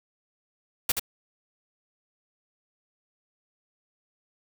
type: noise with echo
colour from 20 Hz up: white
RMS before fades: -23 dBFS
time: 0.89-0.92 s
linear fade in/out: 5 ms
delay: 76 ms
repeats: 1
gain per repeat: -5 dB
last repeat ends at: 0.996 s
effects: none